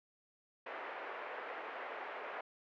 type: band-pass noise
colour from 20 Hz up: pink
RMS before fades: -45 dBFS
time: 0.66-2.41 s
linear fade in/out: 5 ms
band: 450 to 2200 Hz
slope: 24 dB/octave
effects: none